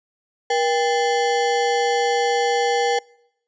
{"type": "ring-modulated tone", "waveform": "square", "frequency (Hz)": 637, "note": "D#5", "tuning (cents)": 41, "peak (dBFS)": -15, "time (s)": [0.5, 2.99], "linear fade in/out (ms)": 5, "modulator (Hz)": 160, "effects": ["noise-tail reverb RT60 0.8 s tail -26 dB re dry", "resampled to 16000 Hz"]}